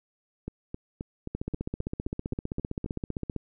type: two click trains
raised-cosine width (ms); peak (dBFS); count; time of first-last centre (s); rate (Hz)
3; -18 / -21; 32 / 10; 1.35-3.363 / 0.48-2.861; 15.4 / 3.78
effects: none